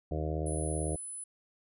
harmonic tone, 77.78 Hz, D#2, in tune, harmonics 1 / 2 / 4 / 5 / 6 / 7 / 8 / 9, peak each -34 / -37 / -40 / -41 / -42 / -42 / -43 / -44 dBFS, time 0.11-0.96 s, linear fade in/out 5 ms
sine tone, 10030 Hz, D#9, 13 cents sharp, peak -39 dBFS, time 0.46-1.24 s, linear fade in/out 5 ms
effects none

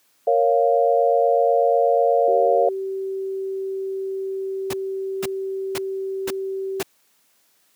sine chord, Bb minor, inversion none, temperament equal, 466.2 / 554.4 / 698.5 Hz, Bb4 / Db5 / F5, 0 / 0 / 0 cents, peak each -19 dBFS, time 0.27-2.69 s, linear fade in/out 5 ms
sine tone, 385.3 Hz, G4, 30 cents flat, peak -24 dBFS, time 2.28-6.82 s, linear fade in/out 2 ms
pink noise bursts, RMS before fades -26 dBFS, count 5, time 4.7-6.83 s, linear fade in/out 5 ms, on 34 ms, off 490 ms
effects white hiss -62 dBFS RMS until 7.75 s + high-pass 150 Hz 12 dB/octave

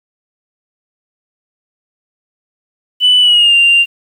sine tone with pitch glide, 2985 to 2785 Hz, F#7 to F7, +15 to -5 cents, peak -4 dBFS, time 3-3.86 s, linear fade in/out 50 ms, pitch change -120 cents, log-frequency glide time 3.2-3.55 s, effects tanh soft clip ceiling -2 dBFS + 7-bit

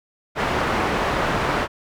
white low-pass noise, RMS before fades -22 dBFS, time 0.35-1.68 s, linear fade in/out 50 ms, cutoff 1300 Hz, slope 12 dB/octave, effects none

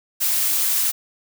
blue noise, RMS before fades -20 dBFS, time 0.2-0.92 s, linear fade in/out 20 ms, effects none

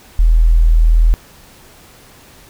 sine tone, 40.64 Hz, E1, 24 cents flat, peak -6 dBFS, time 0.19-1.14 s, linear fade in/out 0 ms, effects pink hiss -43 dBFS RMS until 2.49 s

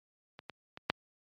clicks, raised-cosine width 0.3 ms, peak -29 / -26 / -28 / -10 dBFS, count 4, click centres 0.391 / 0.497 / 0.774 / 0.9 s, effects high-pass 100 Hz 12 dB/octave + MP3 64 kbps

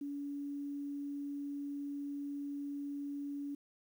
sine tone with quantisation, 284.6 Hz, C#4, 46 cents sharp, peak -38 dBFS, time 0.01-3.55 s, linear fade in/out 5 ms, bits 11, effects none

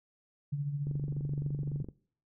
sine tone with tremolo, 143.5 Hz, D3, 40 cents flat, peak -28 dBFS, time 0.52-1.83 s, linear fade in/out 10 ms, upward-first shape triangle, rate 14 Hz, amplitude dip 55%
click train, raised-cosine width 3 ms, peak -29 dBFS, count 25, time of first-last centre 0.87-1.887 s, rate 23.6 Hz
effects noise-tail reverb RT60 0.5 s tail -21 dB re dry

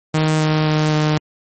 sawtooth tone with pitch steps, 156 / 154.92 / 153.85 / 152.79 Hz, D#3 / D#3 / D#3 / D#3, +5 / -7 / -19 / -31 cents, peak -10 dBFS, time 0.14-1.18 s, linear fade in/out 5 ms, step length 260 ms, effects MP3 32 kbps

